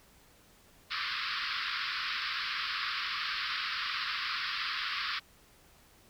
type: band-pass noise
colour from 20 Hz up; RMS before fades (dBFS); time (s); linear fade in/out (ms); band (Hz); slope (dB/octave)
pink; -35; 0.9-5.2; 20; 1100 to 5100; 96
effects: pink hiss -61 dBFS RMS until 6.09 s